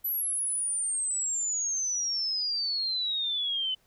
sine exponential sweep, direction down, 12000 to 3014 Hz, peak -27 dBFS, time 0.04-3.75 s, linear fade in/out 10 ms, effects pink hiss -67 dBFS RMS until 3.86 s

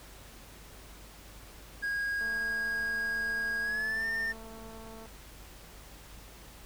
triangle tone with pitch glide, 1638 to 1807 Hz, G#6 to A6, -24 to +46 cents, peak -28 dBFS, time 1.82-4.33 s, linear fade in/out 20 ms, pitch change +170 cents, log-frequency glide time 3.61-4.07 s
click train, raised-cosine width 1 ms, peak -37 dBFS, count 636, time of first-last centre 2.21-5.058 s, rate 223 Hz
effects added 50 Hz sine -52 dBFS peak until 6.65 s + pink hiss -52 dBFS RMS until 6.65 s

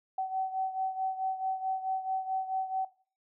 sine beating tone pair, 759 / 763.6 Hz, F#5 / G5, +44 / -46 cents, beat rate 4.6 Hz, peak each -32 / -36 dBFS, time 0.18-2.85 s, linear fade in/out 5 ms, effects noise-tail reverb RT60 0.4 s tail -17 dB re dry

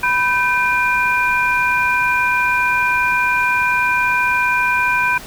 sine tone cluster, 988 / 1543 / 2408 Hz, B5 / G6 / D7, 0 / -28 / +43 cents, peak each -18 dBFS, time 0.03-5.18 s, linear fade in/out 5 ms, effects pink hiss -35 dBFS RMS until 5.26 s

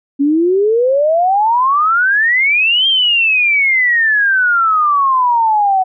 sine exponential two-way sweep, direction up then down, 274.1 to 3210 to 740 Hz, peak -9 dBFS, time 0.19-5.84 s, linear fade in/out 20 ms, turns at 2.87 s, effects none

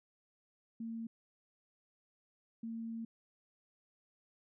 sine tone bursts at uneven times, 227.6 Hz, A#3, 41 cents flat, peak -39 dBFS, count 2, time 0.8-1.07 / 2.63-3.05 s, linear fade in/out 5 ms, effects none

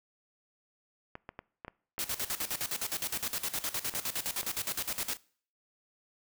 clicks, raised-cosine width 0.5 ms, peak -26 dBFS, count 10, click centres 1.154 / 1.291 / 1.391 / 1.648 / 1.681 / 1.981 / 2.418 / 2.551 / 3.939 / 4.431 s
white noise with tremolo, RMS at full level -33 dBFS, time 1.99-5.17 s, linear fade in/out 0 ms, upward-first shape square, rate 9.7 Hz, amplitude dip 80%
effects noise-tail reverb RT60 0.5 s tail -23 dB re dry

